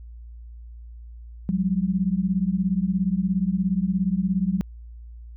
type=beating tone pair; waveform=sine; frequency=180 / 197 Hz; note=F#3 / G3; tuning=-47 / +9 cents; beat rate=17 Hz; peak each=-23 dBFS; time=1.49-4.61 s; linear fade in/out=0 ms; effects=added 58 Hz sine -38 dBFS peak until 5.36 s